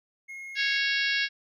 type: tone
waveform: triangle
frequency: 2156 Hz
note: C#7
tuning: 49 cents flat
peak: -36 dBFS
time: 0.28-0.79 s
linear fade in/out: 20 ms
type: harmonic tone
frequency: 552 Hz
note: C#5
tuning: 7 cents flat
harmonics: 3 / 4 / 5 / 6 / 7 / 8 / 9 / 10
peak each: -28 / -30 / -32 / -34 / -35 / -36 / -37 / -38 dBFS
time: 0.55-1.29 s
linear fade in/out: 50 ms
effects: none